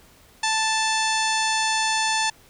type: harmonic tone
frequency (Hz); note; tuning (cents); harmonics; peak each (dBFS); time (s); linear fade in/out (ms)
880; A5; 0; 1 / 2 / 3 / 4 / 5 / 6 / 7 / 8 / 10; -24 / -27 / -29 / -30 / -31 / -32 / -32 / -33 / -34; 0.43-2.3; 5
effects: pink hiss -53 dBFS RMS until 2.49 s